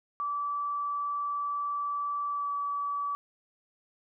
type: tone with pitch glide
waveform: sine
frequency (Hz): 1157 to 1147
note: D6 to D6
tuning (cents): -26 to -41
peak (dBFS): -29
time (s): 0.2-3.15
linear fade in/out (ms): 0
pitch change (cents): -15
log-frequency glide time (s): 2.3-2.51
effects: none